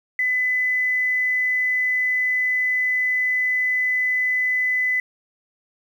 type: tone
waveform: sine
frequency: 2007 Hz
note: B6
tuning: 27 cents sharp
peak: -18 dBFS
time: 0.19-5 s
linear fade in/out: 2 ms
effects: 8-bit